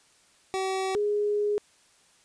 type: tone pair in turn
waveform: 25% pulse / sine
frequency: 380.9 / 414.8 Hz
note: G4 / G#4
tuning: -50 / -2 cents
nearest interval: minor second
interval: 148 cents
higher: second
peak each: -23 dBFS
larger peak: neither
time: 0.54-0.95 / 0.95-1.58 s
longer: second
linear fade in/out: 0 ms
effects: white hiss -61 dBFS RMS until 2.24 s + resampled to 22050 Hz